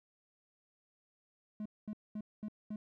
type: tone bursts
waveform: triangle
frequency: 212.2 Hz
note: G#3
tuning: 38 cents sharp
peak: -36 dBFS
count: 5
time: 1.6-2.76 s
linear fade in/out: 2 ms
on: 56 ms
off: 220 ms
effects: none